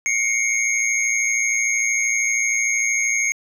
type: tone cluster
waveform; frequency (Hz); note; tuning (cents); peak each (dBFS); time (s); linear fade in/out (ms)
sine; 2135 / 2248 / 6490; C7 / C#7 / G#8; +34 / +24 / -41; -21; 0.06-3.32; 0
effects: tanh soft clip ceiling -12 dBFS + 8-bit